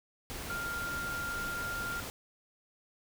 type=tone in noise; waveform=sine; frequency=1396.9 Hz; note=F6; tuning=in tune; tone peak=-35 dBFS; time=0.5-2 s; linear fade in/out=0 ms; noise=pink; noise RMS=-41 dBFS; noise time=0.3-2.1 s; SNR=+3 dB; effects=none